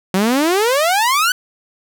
sawtooth exponential sweep, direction up, 181.2 to 1529 Hz, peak -9 dBFS, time 0.14-1.32 s, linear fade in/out 2 ms, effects none

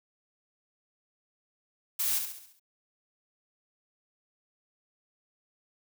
blue noise with echo, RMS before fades -29 dBFS, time 1.99-2.19 s, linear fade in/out 10 ms, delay 68 ms, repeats 6, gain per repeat -6 dB, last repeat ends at 2.598 s, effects none

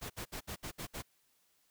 pink noise bursts, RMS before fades -42 dBFS, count 7, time 0.01-1.025 s, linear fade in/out 20 ms, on 91 ms, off 63 ms, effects white hiss -73 dBFS RMS until 1.7 s

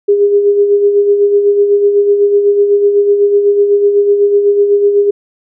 sine tone with tremolo, 406.6 Hz, G#4, 37 cents flat, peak -4 dBFS, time 0.08-5.11 s, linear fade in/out 10 ms, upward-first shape sine, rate 8 Hz, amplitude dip 50%, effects none

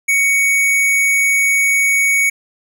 square tone, 2234 Hz, C#7, 13 cents sharp, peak -12 dBFS, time 0.08-2.3 s, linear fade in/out 10 ms, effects none

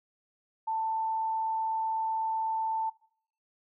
sine tone, 888 Hz, A5, 16 cents sharp, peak -28 dBFS, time 0.67-2.9 s, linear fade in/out 10 ms, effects noise-tail reverb RT60 0.6 s tail -20 dB re dry

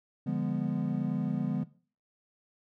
triangle chord, D diminished seventh, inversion none, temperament equal with one note detuned, 146.83 / 174.61 / 205 / 246.9 Hz, D3 / F3 / Ab3 / Cb4, 0 / 0 / -22 / 0 cents, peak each -32 dBFS, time 0.26-1.64 s, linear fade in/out 10 ms, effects noise-tail reverb RT60 0.4 s tail -18 dB re dry

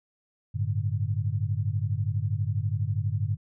sine chord, G suspended second, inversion none, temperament just, 98 / 110.25 / 147 Hz, G2 / A2 / D3, 0 / +4 / +2 cents, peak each -28 / -28 / -33 dBFS, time 0.54-3.37 s, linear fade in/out 20 ms, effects none

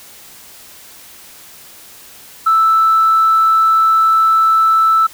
sine tone, 1318.5 Hz, E6, in tune, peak -7 dBFS, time 2.46-5.07 s, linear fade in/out 10 ms, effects tanh soft clip ceiling -4 dBFS + white hiss -39 dBFS RMS until 5.13 s

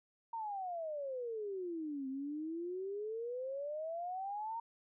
sine exponential two-way sweep, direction down then up, 932.3 to 261.6 to 932.3 Hz, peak -38 dBFS, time 0.33-4.6 s, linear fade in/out 5 ms, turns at 2.08 s, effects none

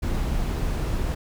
brown noise, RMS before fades -25 dBFS, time 0.02-1.15 s, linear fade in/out 10 ms, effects none

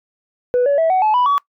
sine tone with pitch steps, 493.9 / 567.3 / 651.7 / 748.6 / 859.9 / 987.8 / 1134.7 Hz, B4 / C#5 / E5 / F#5 / A5 / B5 / C#6, 0 / +40 / -20 / +20 / -40 / 0 / +40 cents, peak -10 dBFS, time 0.54-1.38 s, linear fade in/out 0 ms, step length 120 ms, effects noise-tail reverb RT60 0.1 s tail -24 dB re dry + tanh soft clip ceiling -10 dBFS

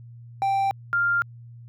triangle / sine tone pair in turn, 784 / 1396.9 Hz, G5 / F6, 0 / 0 cents, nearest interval minor seventh, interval 1000 cents, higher second, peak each -18 / -19 dBFS, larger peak first, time 0.42-0.71 / 0.93-1.22 s, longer neither, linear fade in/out 0 ms, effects added 118 Hz sine -41 dBFS peak until 1.68 s

